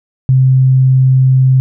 sine tone, 130.81 Hz, C3, in tune, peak -5 dBFS, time 0.29-1.6 s, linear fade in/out 0 ms, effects none

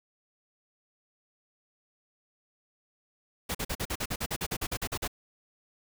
pink noise bursts, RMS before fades -32 dBFS, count 16, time 3.49-5.078 s, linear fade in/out 10 ms, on 58 ms, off 44 ms, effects none

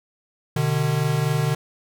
square tone pair together, 126.8 / 150.7 Hz, B2 / D3, +46 / +45 cents, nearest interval minor third, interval 299 cents, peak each -24 / -22 dBFS, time 0.56-1.55 s, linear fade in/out 5 ms, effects none

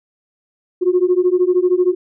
sine beating tone pair, 355.4 / 368.4 Hz, F4 / F#4, +30 / -7 cents, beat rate 13 Hz, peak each -14 dBFS, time 0.81-1.95 s, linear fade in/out 20 ms, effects tanh soft clip ceiling -5 dBFS

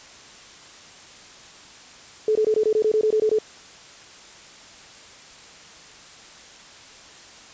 sine tone bursts, 432.3 Hz, A4, 31 cents flat, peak -16 dBFS, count 12, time 2.28-3.387 s, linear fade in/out 2 ms, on 73 ms, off 21 ms, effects white hiss -45 dBFS RMS until 7.53 s + resampled to 16000 Hz

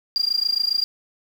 sine tone with amplitude modulation, 4788 Hz, D8, 33 cents sharp, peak -14 dBFS, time 0.16-0.84 s, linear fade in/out 0 ms, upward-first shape sine, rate 27.3 Hz, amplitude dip 95%, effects tanh soft clip ceiling -13 dBFS + 7-bit

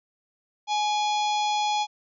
harmonic tone with a mistuned harmonic, 840 Hz, G#5, 19 cents sharp, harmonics 1 / 3 / 4 / 5 / 6 / 7 / 8, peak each -23 / -35 / -32 / -38 / -39 / -42 / -42 dBFS, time 0.67-1.87 s, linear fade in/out 50 ms, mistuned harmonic 3, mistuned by -57 cents, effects none

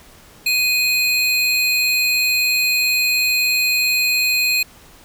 square tone pair together, 2494 / 4199 Hz, D#7 / C8, +3 / +5 cents, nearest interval major sixth, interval 902 cents, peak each -17 / -21 dBFS, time 0.46-4.63 s, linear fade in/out 5 ms, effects pink hiss -46 dBFS RMS until 5.04 s

